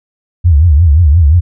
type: tone with vibrato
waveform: sine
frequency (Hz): 79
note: D#2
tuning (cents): +27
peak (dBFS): -3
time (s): 0.44-1.41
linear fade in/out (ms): 20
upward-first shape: triangle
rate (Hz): 5.7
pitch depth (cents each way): 260
effects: none